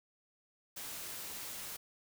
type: noise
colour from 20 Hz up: white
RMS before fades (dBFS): -44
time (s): 0.76-1.77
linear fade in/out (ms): 10
effects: none